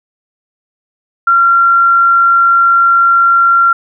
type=tone; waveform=sine; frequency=1374 Hz; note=F6; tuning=29 cents flat; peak=-5 dBFS; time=1.27-3.73 s; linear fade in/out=5 ms; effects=none